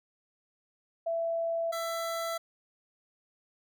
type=tone pair in turn; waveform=sine / 25% pulse; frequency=666 / 666 Hz; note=E5 / E5; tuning=+18 / +18 cents; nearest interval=unison; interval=0 cents; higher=neither; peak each=-28 dBFS; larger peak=neither; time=1.06-1.72 / 1.72-2.38 s; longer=neither; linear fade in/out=10 ms; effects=none